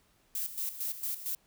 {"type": "noise with tremolo", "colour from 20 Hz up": "violet", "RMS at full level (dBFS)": -34, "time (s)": [0.35, 1.35], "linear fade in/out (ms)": 2, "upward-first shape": "square", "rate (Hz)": 4.4, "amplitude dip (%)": 70, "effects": ["pink hiss -68 dBFS RMS until 1.46 s"]}